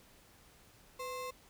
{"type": "ring-modulated tone", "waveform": "square", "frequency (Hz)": 784, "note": "G5", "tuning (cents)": 0, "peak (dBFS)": -37, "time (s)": [0.99, 1.31], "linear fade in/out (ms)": 10, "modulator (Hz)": 281, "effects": ["pink hiss -62 dBFS RMS until 1.49 s"]}